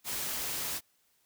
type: noise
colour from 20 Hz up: white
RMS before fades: -35 dBFS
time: 0.04-0.81 s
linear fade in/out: 50 ms
effects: white hiss -71 dBFS RMS until 1.25 s